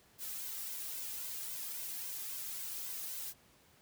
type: noise with flanger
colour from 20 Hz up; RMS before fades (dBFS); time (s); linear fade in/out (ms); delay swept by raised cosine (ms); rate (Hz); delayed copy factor
blue; -42; 0.18-3.34; 50; 1.9 to 2.49; 3.7; +0.75
effects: pink hiss -65 dBFS RMS until 3.81 s + high-pass 60 Hz 12 dB/octave